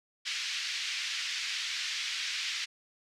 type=band-pass noise; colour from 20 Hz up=pink; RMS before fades=-35 dBFS; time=0.25-2.66 s; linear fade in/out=20 ms; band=2000 to 5700 Hz; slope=24 dB/octave; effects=none